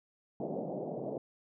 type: band-pass noise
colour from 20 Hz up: white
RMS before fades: -38 dBFS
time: 0.4-1.18 s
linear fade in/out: 2 ms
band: 140 to 690 Hz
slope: 48 dB/octave
effects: none